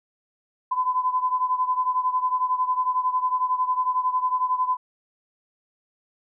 sine beating tone pair, 1009 / 1020 Hz, B5 / C6, +37 / -44 cents, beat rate 11 Hz, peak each -22 / -26 dBFS, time 0.71-4.77 s, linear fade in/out 10 ms, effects none

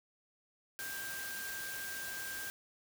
sine tone in noise, 1587 Hz, G6, 21 cents sharp, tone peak -42 dBFS, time 0.79-2.5 s, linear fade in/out 0 ms, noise white, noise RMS -44 dBFS, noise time 0.79-2.5 s, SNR -1 dB, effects none

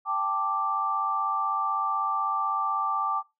sine chord, G suspended second, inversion none, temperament equal, 784 / 880 / 1174.7 Hz, G5 / A5 / D6, 0 / 0 / 0 cents, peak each -32 / -32 / -26 dBFS, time 0.05-3.23 s, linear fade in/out 50 ms, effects noise-tail reverb RT60 0.2 s tail -17 dB re dry

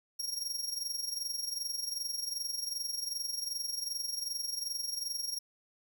sawtooth tone with amplitude modulation, 5588 Hz, F8, in tune, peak -29 dBFS, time 0.19-5.39 s, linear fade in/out 10 ms, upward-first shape sine, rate 22.6 Hz, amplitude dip 70%, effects none

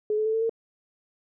sine tone with pitch steps, 424.6 / 432 / 439.6 / 447.3 / 455.1 Hz, G#4 / A4 / A4 / A4 / A#4, +38 / -32 / -2 / +28 / -42 cents, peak -22 dBFS, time 0.1-0.495 s, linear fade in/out 2 ms, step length 79 ms, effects none

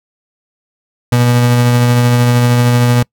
35% pulse tone with tremolo, 121.5 Hz, B2, 28 cents flat, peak -5 dBFS, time 1.12-3.03 s, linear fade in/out 5 ms, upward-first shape triangle, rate 13 Hz, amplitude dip 25%, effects noise-tail reverb RT60 0.1 s tail -26 dB re dry

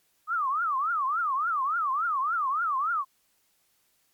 sine tone with vibrato, 1212 Hz, D#6, 46 cents flat, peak -24 dBFS, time 0.27-3.05 s, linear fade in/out 50 ms, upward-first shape triangle, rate 3.5 Hz, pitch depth 300 cents each way, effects white hiss -69 dBFS RMS until 4.13 s + MP3 96 kbps

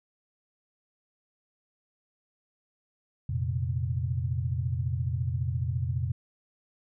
sine chord, F suspended fourth, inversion none, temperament just, 87.31 / 116.41 / 130.96 Hz, F2 / Bb2 / C3, 0 / -2 / +2 cents, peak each -31 dBFS, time 3.29-6.12 s, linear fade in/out 5 ms, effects none

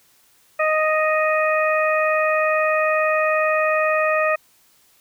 harmonic tone, 622.3 Hz, D#5, in tune, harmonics 1 / 2 / 3 / 4, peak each -19 / -22 / -24 / -25 dBFS, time 0.59-4.36 s, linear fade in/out 10 ms, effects white hiss -57 dBFS RMS until 5 s

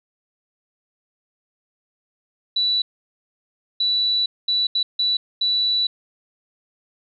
sine tone bursts at uneven times, 3951 Hz, B7, in tune, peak -17 dBFS, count 6, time 2.56-2.82 / 3.8-4.26 / 4.48-4.67 / 4.75-4.83 / 4.99-5.17 / 5.41-5.87 s, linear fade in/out 5 ms, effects none

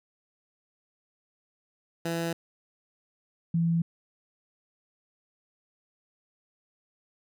15% pulse / sine tone pair in turn, 167.2 / 167.2 Hz, E3 / E3, +25 / +25 cents, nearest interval unison, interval 0 cents, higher neither, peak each -22 dBFS, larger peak neither, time 2.05-2.33 / 3.54-3.82 s, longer neither, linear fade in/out 5 ms, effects none

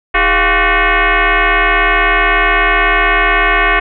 sine tone with frequency modulation, 329.9 Hz, E4, 1 cent sharp, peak -8 dBFS, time 0.14-3.8 s, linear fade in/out 10 ms, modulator 368 Hz, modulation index 5.9, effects none

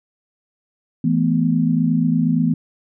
sine chord, E suspended fourth, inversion none, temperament equal with one note detuned, 164.81 / 218.4 / 246.9 Hz, E3 / A3 / B3, 0 / -13 / 0 cents, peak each -18 / -21 / -18 dBFS, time 1.04-2.54 s, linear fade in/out 5 ms, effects none

